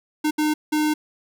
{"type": "tone bursts at uneven times", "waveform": "square", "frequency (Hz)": 304.4, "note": "D#4", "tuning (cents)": -38, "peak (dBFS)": -19, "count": 3, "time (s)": [[0.24, 0.31], [0.38, 0.54], [0.72, 0.94]], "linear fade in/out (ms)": 10, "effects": []}